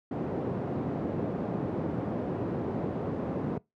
pink band-pass noise, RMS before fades -32 dBFS, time 0.11-3.58 s, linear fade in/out 5 ms, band 140 to 520 Hz, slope 12 dB/octave, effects noise-tail reverb RT60 0.2 s tail -23 dB re dry + high-pass 80 Hz 12 dB/octave

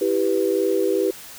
sine chord, E minor, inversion none, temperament equal, 329.6 / 392 / 493.9 Hz, E4 / G4 / B4, 0 / 0 / 0 cents, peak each -24 / -20 / -23 dBFS, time 0.01-1.11 s, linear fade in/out 5 ms, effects white hiss -40 dBFS RMS until 1.38 s

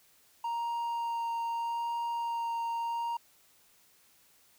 triangle tone with vibrato, 932.3 Hz, A#5, in tune, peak -29 dBFS, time 0.44-3.17 s, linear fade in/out 5 ms, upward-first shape sine, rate 0.8 Hz, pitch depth 9 cents each way, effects white hiss -64 dBFS RMS until 4.58 s

